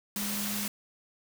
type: tone in noise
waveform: sine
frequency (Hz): 205.6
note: G#3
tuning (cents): -17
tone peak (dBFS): -35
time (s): 0.16-0.68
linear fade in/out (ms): 2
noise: white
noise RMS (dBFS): -34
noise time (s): 0.16-0.68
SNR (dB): -4
effects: none